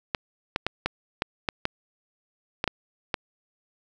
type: clicks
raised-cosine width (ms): 0.3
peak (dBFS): -8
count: 10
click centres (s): 0.148 / 0.561 / 0.666 / 0.86 / 1.221 / 1.488 / 1.654 / 2.641 / 2.677 / 3.142
effects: none